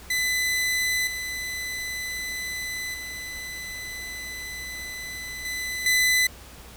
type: tone with level steps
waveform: sawtooth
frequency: 2007 Hz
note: B6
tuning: 27 cents sharp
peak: -19 / -26 / -30 / -25 / -15 dBFS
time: 0.1-6.27 s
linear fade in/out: 5 ms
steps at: 1.07 / 2.94 / 5.45 / 5.86 s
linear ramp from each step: 2 ms
effects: added 62 Hz sine -47 dBFS peak until 6.76 s + pink hiss -46 dBFS RMS until 6.76 s